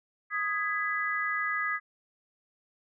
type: chord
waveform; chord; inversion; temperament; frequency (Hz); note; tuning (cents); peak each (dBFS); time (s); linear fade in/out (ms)
sine; G# minor; second; just; 1245.9 / 1661.2 / 1993.5; D#6 / G#6 / B6; +2 / 0 / +16; -32; 0.3-1.8; 50
effects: none